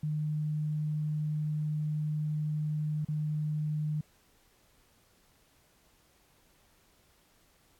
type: tone with dropouts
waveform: sine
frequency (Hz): 152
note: D#3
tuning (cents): -40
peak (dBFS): -29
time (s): 0.03-4.01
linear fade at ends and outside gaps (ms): 5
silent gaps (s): 3.049-3.085
effects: pink hiss -66 dBFS RMS until 7.79 s + AAC 64 kbps